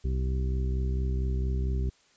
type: harmonic tone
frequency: 64.4 Hz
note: C2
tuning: 27 cents flat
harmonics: 1 / 2 / 3 / 4 / 5 / 6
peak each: -26 / -34 / -40 / -45 / -48 / -41 dBFS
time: 0.04-1.9 s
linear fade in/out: 10 ms
effects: white hiss -63 dBFS RMS until 2.16 s + resampled to 16000 Hz